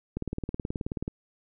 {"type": "click train", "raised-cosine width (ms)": 3, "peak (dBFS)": -18, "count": 18, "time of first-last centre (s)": [0.17, 1.079], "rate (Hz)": 18.7, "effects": []}